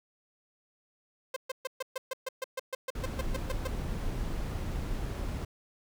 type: tone bursts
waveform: sawtooth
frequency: 522 Hz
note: C5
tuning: 4 cents flat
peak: -28 dBFS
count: 16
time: 1.34-3.674 s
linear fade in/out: 5 ms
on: 24 ms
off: 130 ms
type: noise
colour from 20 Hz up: brown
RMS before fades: -34 dBFS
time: 2.95-5.45 s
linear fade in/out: 5 ms
effects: none